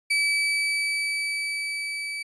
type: tone with level ramp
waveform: 35% pulse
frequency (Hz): 2298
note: D7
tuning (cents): -38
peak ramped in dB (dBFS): -18 to -28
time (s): 0.1-2.23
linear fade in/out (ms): 10
effects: resampled to 24000 Hz